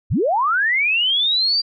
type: linear sweep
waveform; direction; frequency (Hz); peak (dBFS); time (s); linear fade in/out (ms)
sine; up; 48.48 to 4753; -15; 0.1-1.62; 20
effects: none